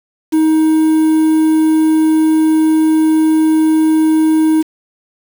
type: tone with quantisation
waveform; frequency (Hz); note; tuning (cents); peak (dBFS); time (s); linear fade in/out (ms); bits
triangle; 315.1; D#4; +22; -6; 0.32-4.63; 20; 5
effects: none